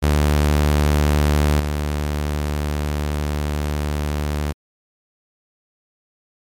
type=tone with level steps; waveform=sawtooth; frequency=74.1 Hz; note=D2; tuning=16 cents sharp; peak=-10 / -16 dBFS; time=0.02-4.53 s; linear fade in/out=20 ms; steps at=1.6 s; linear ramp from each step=5 ms; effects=MP3 64 kbps